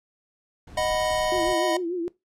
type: noise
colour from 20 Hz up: brown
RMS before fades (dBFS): -40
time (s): 0.67-1.53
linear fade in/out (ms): 5
type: chord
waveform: square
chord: B major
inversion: first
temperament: equal with one note detuned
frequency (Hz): 622.3 / 735.7 / 987.8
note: D#5 / F#5 / B5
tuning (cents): 0 / -10 / 0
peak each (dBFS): -25 / -29 / -30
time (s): 0.77-1.77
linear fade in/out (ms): 5
type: tone with vibrato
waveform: sine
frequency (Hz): 349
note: F4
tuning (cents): -1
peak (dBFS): -25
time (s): 1.32-2.08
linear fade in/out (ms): 0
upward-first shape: triangle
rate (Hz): 6.8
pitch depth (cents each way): 110
effects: noise-tail reverb RT60 0.2 s tail -20 dB re dry + low-pass 10000 Hz 12 dB/octave